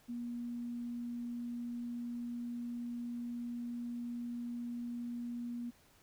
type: tone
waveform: sine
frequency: 239.1 Hz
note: A#3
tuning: 44 cents sharp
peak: -38 dBFS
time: 0.08-5.71 s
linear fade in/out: 20 ms
effects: pink hiss -66 dBFS RMS until 6.02 s